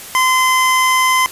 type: tone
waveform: 25% pulse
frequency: 1030 Hz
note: C6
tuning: 28 cents flat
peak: -7 dBFS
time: 0.15-1.26 s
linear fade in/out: 0 ms
effects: white hiss -32 dBFS RMS until 1.31 s + resampled to 32000 Hz